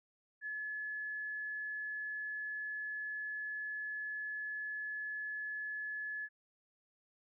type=tone; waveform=sine; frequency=1711 Hz; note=A6; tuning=49 cents flat; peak=-38 dBFS; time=0.41-6.29 s; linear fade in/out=50 ms; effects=none